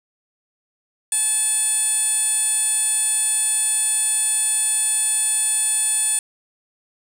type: tone with band-pass filter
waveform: 15% pulse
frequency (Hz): 865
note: A5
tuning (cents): -30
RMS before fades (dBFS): -20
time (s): 1.12-6.19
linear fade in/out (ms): 2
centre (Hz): 9300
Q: 5.8
effects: none